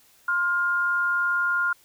sine tone pair together, 1054.1 / 1411 Hz, C6 / F6, +13 / +17 cents, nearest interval perfect fourth, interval 504 cents, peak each -30 / -21 dBFS, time 0.28-1.73 s, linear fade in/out 5 ms, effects white hiss -58 dBFS RMS until 1.84 s

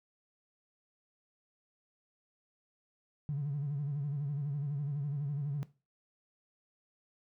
triangle tone with vibrato, 143.4 Hz, D3, 41 cents flat, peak -28 dBFS, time 3.29-5.63 s, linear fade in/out 0 ms, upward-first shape sine, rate 12 Hz, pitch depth 83 cents each way, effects noise-tail reverb RT60 0.3 s tail -20 dB re dry + tanh soft clip ceiling -30 dBFS

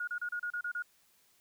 sine tone bursts, 1439 Hz, F#6, 49 cents flat, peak -33 dBFS, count 8, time 0-0.824 s, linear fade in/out 5 ms, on 75 ms, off 32 ms, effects white hiss -68 dBFS RMS until 1.4 s

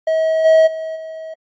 triangle tone with level steps, 640 Hz, D#5, 49 cents sharp, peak -11 / -5 / -20 / -25 dBFS, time 0.07-1.34 s, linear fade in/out 5 ms, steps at 0.44 / 0.66 / 0.95 s, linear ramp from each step 20 ms, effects MP3 32 kbps

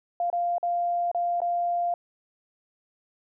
sine tone with dropouts, 697 Hz, F5, 4 cents flat, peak -23 dBFS, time 0.2-1.94 s, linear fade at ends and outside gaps 2 ms, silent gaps 0.301-0.328 / 0.582-0.629 / 1.115-1.147 / 1.404-1.417 s, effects none

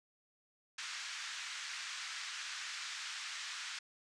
pink band-pass noise, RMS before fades -44 dBFS, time 0.78-3.79 s, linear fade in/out 5 ms, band 1400 to 6900 Hz, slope 24 dB/octave, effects resampled to 22050 Hz

